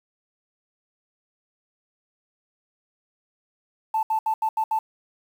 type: tone bursts at uneven times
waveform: sine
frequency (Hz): 880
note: A5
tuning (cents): 0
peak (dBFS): -19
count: 6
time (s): 3.94-4.03 / 4.1-4.19 / 4.26-4.34 / 4.42-4.49 / 4.57-4.64 / 4.71-4.79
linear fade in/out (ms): 5
effects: tanh soft clip ceiling -15 dBFS + 8-bit